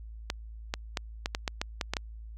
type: clicks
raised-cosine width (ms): 0.2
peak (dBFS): -12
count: 10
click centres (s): 0.301 / 0.739 / 0.972 / 1.259 / 1.349 / 1.478 / 1.615 / 1.812 / 1.936 / 1.968
effects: added 55 Hz sine -41 dBFS peak until 2.37 s